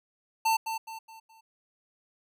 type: tone with echo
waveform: square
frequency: 894 Hz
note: A5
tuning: 27 cents sharp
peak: -23 dBFS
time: 0.45-0.57 s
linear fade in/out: 10 ms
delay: 210 ms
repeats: 4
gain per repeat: -8 dB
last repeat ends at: 1.41 s
effects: none